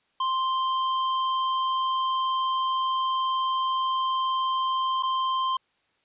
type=tone with dropouts; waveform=square; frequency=1046.5 Hz; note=C6; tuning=in tune; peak=-24 dBFS; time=0.2-5.57 s; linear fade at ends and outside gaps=5 ms; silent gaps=5.026-5.032 s; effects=white hiss -69 dBFS RMS until 6.04 s + resampled to 8000 Hz